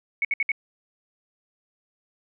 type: tone bursts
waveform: sine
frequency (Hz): 2217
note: C#7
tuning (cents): 0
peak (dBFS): -20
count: 4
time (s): 0.22-0.518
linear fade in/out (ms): 2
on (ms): 28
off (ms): 62
effects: none